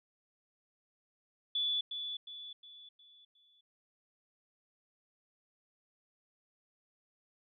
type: tone with echo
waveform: sine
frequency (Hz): 3452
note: A7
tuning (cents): -34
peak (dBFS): -30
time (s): 1.55-1.81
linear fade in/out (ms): 5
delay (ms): 360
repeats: 5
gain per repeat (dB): -7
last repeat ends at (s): 3.61
effects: none